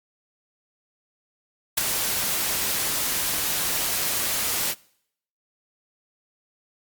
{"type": "noise with ADSR envelope", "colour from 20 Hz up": "white", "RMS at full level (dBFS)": -17, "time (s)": [1.77, 4.75], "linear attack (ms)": 10, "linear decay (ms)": 8, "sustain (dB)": -8, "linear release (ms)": 46, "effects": ["noise-tail reverb RT60 0.7 s tail -24 dB re dry", "Opus 48 kbps"]}